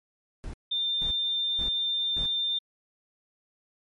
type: noise bursts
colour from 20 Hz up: brown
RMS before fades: -36 dBFS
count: 4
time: 0.44-2.26 s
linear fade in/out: 0 ms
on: 95 ms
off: 480 ms
type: tone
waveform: sine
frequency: 3596 Hz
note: A7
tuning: 37 cents sharp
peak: -25 dBFS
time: 0.71-2.59 s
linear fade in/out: 10 ms
effects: MP3 48 kbps